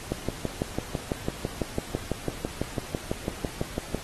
click train, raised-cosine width 2 ms, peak -13 dBFS, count 24, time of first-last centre 0.12-3.947 s, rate 6.01 Hz, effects pink hiss -41 dBFS RMS until 4.03 s + AAC 32 kbps

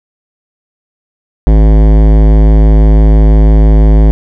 sine tone with hard clipping, 53 Hz, G#1, 36 cents sharp, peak -4 dBFS, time 1.47-4.11 s, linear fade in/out 0 ms, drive 18 dB, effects none

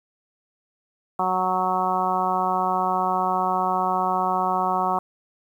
harmonic tone, 185 Hz, F#3, in tune, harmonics 1 / 2 / 3 / 4 / 5 / 6 / 7, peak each -32 / -32 / -34 / -24 / -26 / -26 / -30 dBFS, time 1.19-4.99 s, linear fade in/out 5 ms, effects 9-bit

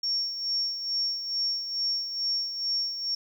sine tone with tremolo, 5500 Hz, F8, 27 cents flat, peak -24 dBFS, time 0.03-3.15 s, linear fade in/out 5 ms, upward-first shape sine, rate 2.3 Hz, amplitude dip 60%, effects 9-bit

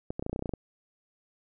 clicks, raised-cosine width 2 ms, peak -19 dBFS, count 12, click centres 0.105 / 0.195 / 0.225 / 0.264 / 0.296 / 0.33 / 0.361 / 0.393 / 0.424 / 0.458 / 0.493 / 0.537 s, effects none

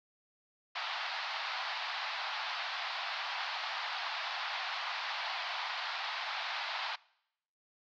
pink band-pass noise, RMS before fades -38 dBFS, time 0.75-6.96 s, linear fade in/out 10 ms, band 720 to 4700 Hz, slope 48 dB/octave, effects noise-tail reverb RT60 0.8 s tail -24 dB re dry

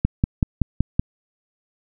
click train, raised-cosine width 5 ms, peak -4 dBFS, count 6, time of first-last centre 0.05-0.995 s, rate 5.29 Hz, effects none

